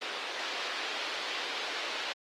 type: band-pass noise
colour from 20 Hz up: white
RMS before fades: -36 dBFS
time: 0.01-2.13 s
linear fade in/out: 10 ms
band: 340 to 4100 Hz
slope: 24 dB/octave
effects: Opus 24 kbps